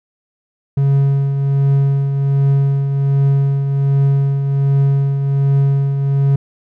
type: tone with tremolo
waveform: triangle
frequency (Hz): 138.59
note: C#3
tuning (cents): 0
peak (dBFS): -7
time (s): 0.77-6.36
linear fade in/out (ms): 5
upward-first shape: triangle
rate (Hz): 1.3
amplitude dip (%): 50
effects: none